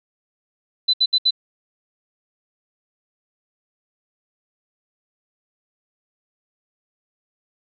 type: tone bursts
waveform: sine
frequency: 4015 Hz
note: B7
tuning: 28 cents sharp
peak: -13 dBFS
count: 4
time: 0.88-1.308 s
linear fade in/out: 10 ms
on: 56 ms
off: 68 ms
effects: none